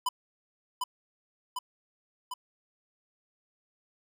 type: tone with echo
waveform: square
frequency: 1000 Hz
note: B5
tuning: 21 cents sharp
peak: -26 dBFS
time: 0.06-0.09 s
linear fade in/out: 5 ms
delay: 750 ms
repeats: 3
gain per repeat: -3 dB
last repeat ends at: 2.34 s
effects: none